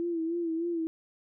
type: tone with vibrato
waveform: sine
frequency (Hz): 334.3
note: E4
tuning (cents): +24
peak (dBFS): -28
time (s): 0-0.87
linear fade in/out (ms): 0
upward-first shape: sine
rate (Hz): 3.3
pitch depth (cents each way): 61
effects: none